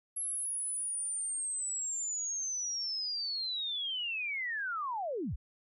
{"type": "linear sweep", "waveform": "sine", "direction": "down", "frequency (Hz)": [11175, 30], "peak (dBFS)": -33, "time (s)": [0.16, 5.36], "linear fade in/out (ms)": 10, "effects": []}